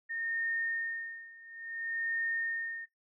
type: tone with tremolo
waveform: sine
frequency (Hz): 1832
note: A#6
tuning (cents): -31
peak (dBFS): -30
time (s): 0.09-2.86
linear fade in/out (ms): 20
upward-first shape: sine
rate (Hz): 0.58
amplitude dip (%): 90
effects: noise-tail reverb RT60 0.2 s tail -19 dB re dry